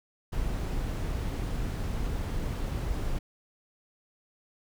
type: noise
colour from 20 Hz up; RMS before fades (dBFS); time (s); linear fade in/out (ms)
brown; -31; 0.32-3.19; 10
effects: none